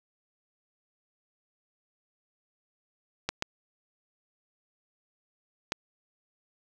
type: clicks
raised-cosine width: 0.2 ms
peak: -11 / -11 / -11 dBFS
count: 3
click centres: 3.29 / 3.424 / 5.721 s
effects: none